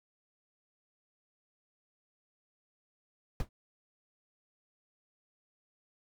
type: noise with exponential decay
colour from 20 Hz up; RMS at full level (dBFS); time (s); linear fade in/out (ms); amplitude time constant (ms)
brown; -28; 3.4-3.49; 1; 18
effects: none